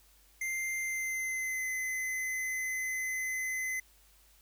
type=tone with pitch glide; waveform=square; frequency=2093 to 2039 Hz; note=C7 to C7; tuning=0 to -45 cents; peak=-33 dBFS; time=0.41-3.8 s; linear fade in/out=5 ms; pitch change=-45 cents; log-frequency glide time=0.77-1.69 s; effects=added 50 Hz sine -64 dBFS peak until 4.41 s + white hiss -64 dBFS RMS until 4.41 s